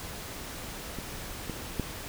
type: clicks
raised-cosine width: 3 ms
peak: -23 / -21 / -15 dBFS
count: 3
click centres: 0.987 / 1.497 / 1.797 s
effects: pink hiss -40 dBFS RMS until 2.08 s